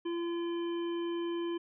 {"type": "harmonic tone", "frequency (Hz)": 341.3, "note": "F4", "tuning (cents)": -40, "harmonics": [1, 3, 5, 7, 9], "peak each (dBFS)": [-32, -45, -53, -56, -49], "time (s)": [0.05, 1.58], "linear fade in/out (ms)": 10, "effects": []}